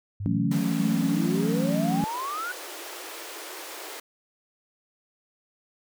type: exponential sweep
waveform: sine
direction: up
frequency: 97 to 1500 Hz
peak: -29 dBFS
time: 0.2-2.52 s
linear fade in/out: 5 ms
type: chord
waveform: sine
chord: F# minor seventh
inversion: third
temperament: equal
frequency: 164.81 / 185 / 220 / 277.2 Hz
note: E3 / F#3 / A3 / C#4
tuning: 0 / 0 / 0 / 0 cents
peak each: -28 dBFS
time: 0.26-2.04 s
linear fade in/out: 0 ms
type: high-pass noise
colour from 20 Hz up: pink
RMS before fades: -39 dBFS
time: 0.51-4 s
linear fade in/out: 5 ms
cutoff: 310 Hz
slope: 96 dB/octave
effects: none